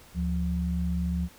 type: tone pair together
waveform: sine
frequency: 73.58 / 175.6 Hz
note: D2 / F3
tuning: +4 / +10 cents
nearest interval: octave + minor third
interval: 1506 cents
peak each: -28 dBFS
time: 0.14-1.29 s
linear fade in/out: 50 ms
effects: pink hiss -53 dBFS RMS until 1.38 s